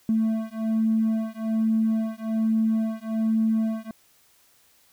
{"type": "beating tone pair", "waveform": "triangle", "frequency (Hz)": [221.1, 222.3], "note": ["A3", "A3"], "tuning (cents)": [9, 18], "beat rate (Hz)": 1.2, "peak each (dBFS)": -21, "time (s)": [0.09, 3.91], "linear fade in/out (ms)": 2, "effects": ["tanh soft clip ceiling -16 dBFS", "white hiss -60 dBFS RMS until 4.92 s"]}